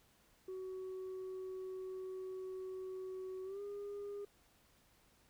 sine tone with pitch glide, 374.9 to 406.5 Hz, F#4 to G#4, +23 to -37 cents, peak -40 dBFS, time 0.48-4.25 s, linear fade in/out 5 ms, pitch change +140 cents, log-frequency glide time 3.44-3.61 s, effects tanh soft clip ceiling -41 dBFS + pink hiss -70 dBFS RMS until 5.29 s

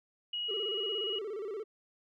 sine tone, 2900 Hz, F#7, 35 cents flat, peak -33 dBFS, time 0.33-1.19 s, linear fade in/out 5 ms
triangle tone with vibrato, 415.4 Hz, G#4, in tune, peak -34 dBFS, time 0.48-1.64 s, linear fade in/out 20 ms, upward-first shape square, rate 17 Hz, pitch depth 110 cents each way
effects none

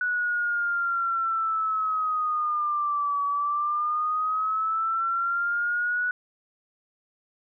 sine linear two-way sweep, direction down then up, 1476 to 1137 to 1476 Hz, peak -23 dBFS, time 0.01-6.11 s, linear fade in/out 2 ms, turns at 3.24 s, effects none

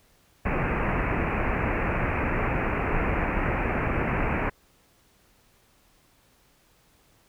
pink low-pass noise, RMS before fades -26 dBFS, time 0.45-4.5 s, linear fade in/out 10 ms, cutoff 2600 Hz, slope 96 dB/octave, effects pink hiss -62 dBFS RMS until 7.28 s

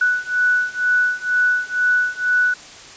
sine beating tone pair, 1480 / 1482.1 Hz, F#6 / F#6, 0 / +2 cents, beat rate 2.1 Hz, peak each -19 / -18 dBFS, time 0.01-2.54 s, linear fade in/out 5 ms, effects white hiss -39 dBFS RMS until 2.96 s + resampled to 16000 Hz

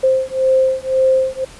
sine beating tone pair, 523.3 / 525.2 Hz, C5 / C5, 0 / +6 cents, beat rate 1.9 Hz, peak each -15 dBFS, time 0.03-1.45 s, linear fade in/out 10 ms, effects pink hiss -40 dBFS RMS until 1.59 s + resampled to 24000 Hz

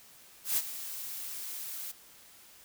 blue noise with ADSR envelope, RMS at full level -27 dBFS, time 0.44-1.92 s, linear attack 130 ms, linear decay 43 ms, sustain -13 dB, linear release 11 ms, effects white hiss -56 dBFS RMS until 2.64 s

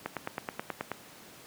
click train, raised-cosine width 0.5 ms, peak -17 dBFS, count 9, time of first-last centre 0.06-0.917 s, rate 9.34 Hz, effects pink hiss -51 dBFS RMS until 1.46 s + high-pass 150 Hz 12 dB/octave

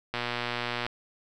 click train, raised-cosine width 0.3 ms, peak -14 dBFS, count 88, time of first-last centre 0.14-0.865 s, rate 120 Hz, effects none

